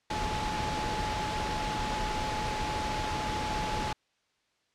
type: tone in noise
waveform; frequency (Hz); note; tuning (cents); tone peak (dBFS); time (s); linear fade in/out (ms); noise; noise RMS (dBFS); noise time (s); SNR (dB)
sine; 854; G#5; +48; -33; 0.1-3.93; 5; pink; -33; 0.1-3.93; -3
effects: white hiss -73 dBFS RMS until 4.74 s + low-pass 5000 Hz 12 dB/octave